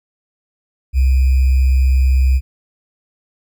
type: tone with sample-and-hold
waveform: sine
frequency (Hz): 65.41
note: C2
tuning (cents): 0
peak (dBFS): -9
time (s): 0.93-2.41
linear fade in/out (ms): 50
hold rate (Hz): 2450
effects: none